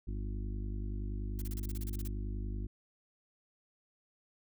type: harmonic tone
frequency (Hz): 50.5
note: G#1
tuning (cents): -48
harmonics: 1 / 2 / 4 / 5 / 6 / 7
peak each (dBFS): -36 / -42 / -48 / -50 / -52 / -53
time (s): 0.07-2.67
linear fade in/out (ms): 10
type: noise bursts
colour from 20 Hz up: blue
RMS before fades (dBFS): -47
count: 12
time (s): 1.39-2.076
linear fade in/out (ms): 0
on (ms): 26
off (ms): 34
effects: none